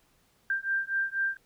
sine beating tone pair, 1580 / 1584.1 Hz, G6 / G6, +13 / +18 cents, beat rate 4.1 Hz, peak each -30 dBFS, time 0.5-1.37 s, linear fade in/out 2 ms, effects pink hiss -67 dBFS RMS until 1.45 s

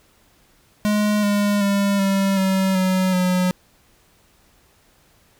square tone with pitch steps, 209.4 / 204.6 / 199.94 / 195.38 / 190.91 / 186.55 / 182.29 Hz, G#3 / G#3 / G3 / G3 / G3 / F#3 / F#3, +15 / -26 / +34 / -5 / -46 / +14 / -26 cents, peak -17 dBFS, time 0.85-3.51 s, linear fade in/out 0 ms, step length 380 ms, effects pink hiss -57 dBFS RMS until 5.39 s

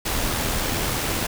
pink noise with amplitude modulation, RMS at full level -23 dBFS, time 0.05-1.27 s, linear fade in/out 10 ms, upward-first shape sine, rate 80.9 Hz, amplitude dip 30%, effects none

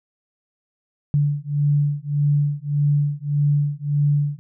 sine beating tone pair, 144.5 / 146.2 Hz, D3 / D3, -28 / -7 cents, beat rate 1.7 Hz, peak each -20 dBFS, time 1.14-4.39 s, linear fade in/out 0 ms, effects none

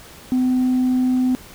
sine tone, 254.2 Hz, C4, 50 cents flat, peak -13 dBFS, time 0.32-1.35 s, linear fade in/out 0 ms, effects tanh soft clip ceiling -13 dBFS + pink hiss -42 dBFS RMS until 1.54 s

